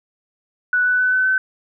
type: tone with pitch steps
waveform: sine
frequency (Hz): 1480 / 1491.2 / 1502.4 / 1513.7 / 1525.1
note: F#6 / F#6 / F#6 / F#6 / G6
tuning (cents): 0 / +13 / +26 / +39 / -48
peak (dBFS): -14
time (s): 0.73-1.38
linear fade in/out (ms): 2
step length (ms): 130
effects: none